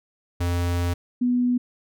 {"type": "tone pair in turn", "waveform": ["square", "sine"], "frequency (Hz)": [87.31, 246.2], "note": ["F2", "B3"], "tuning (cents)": [0, -5], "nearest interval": "octave + tritone", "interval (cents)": 1795, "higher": "second", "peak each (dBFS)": [-22, -18], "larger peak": "second", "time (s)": [[0.4, 0.94], [1.21, 1.58]], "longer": "first", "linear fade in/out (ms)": 10, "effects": []}